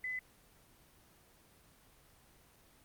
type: tone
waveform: sine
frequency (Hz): 2013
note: B6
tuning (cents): +33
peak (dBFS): -36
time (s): 0.04-0.19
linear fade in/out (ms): 2
effects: pink hiss -64 dBFS RMS until 2.84 s + Opus 24 kbps